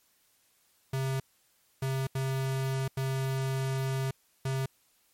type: tone bursts at uneven times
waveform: square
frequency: 133.4 Hz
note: C3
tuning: 34 cents sharp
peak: -29 dBFS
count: 5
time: 0.93-1.2 / 1.82-2.07 / 2.15-2.88 / 2.97-4.11 / 4.45-4.66 s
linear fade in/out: 5 ms
effects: white hiss -68 dBFS RMS until 5.13 s + MP3 64 kbps